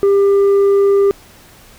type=tone with tanh clipping; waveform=triangle; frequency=398.1 Hz; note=G4; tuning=27 cents sharp; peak=-9 dBFS; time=0.03-1.11 s; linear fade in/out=0 ms; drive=8 dB; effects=pink hiss -43 dBFS RMS until 1.78 s